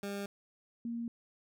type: tone pair in turn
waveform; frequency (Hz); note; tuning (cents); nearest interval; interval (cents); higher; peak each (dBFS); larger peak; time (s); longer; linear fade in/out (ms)
20% pulse / sine; 200.6 / 233.8; G3 / A#3; +40 / +5; minor third; 265; second; -32 / -35; first; 0.03-0.26 / 0.85-1.08; neither; 2
effects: none